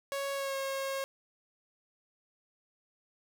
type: tone with pitch glide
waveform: sawtooth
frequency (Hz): 554.4 to 542.1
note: C#5 to C#5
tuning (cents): 0 to -39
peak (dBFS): -29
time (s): 0.12-1.04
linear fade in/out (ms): 0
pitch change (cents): -39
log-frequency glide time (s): 0.34-0.56
effects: none